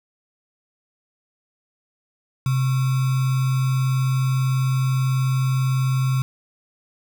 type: tone with sample-and-hold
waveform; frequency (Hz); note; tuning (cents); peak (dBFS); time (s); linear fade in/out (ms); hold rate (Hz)
sine; 130.81; C3; 0; -17; 2.46-6.22; 2; 1225
effects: none